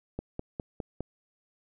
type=click train; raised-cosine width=2 ms; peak=-20 dBFS; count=5; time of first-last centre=0.19-1.006 s; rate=4.9 Hz; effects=none